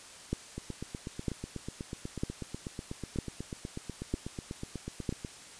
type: two click trains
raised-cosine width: 3 ms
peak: -24 / -17 dBFS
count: 39 / 6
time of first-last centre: 0.58-5.248 / 0.33-5.092 s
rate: 8.14 / 1.05 Hz
effects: white hiss -50 dBFS RMS until 5.59 s + resampled to 22050 Hz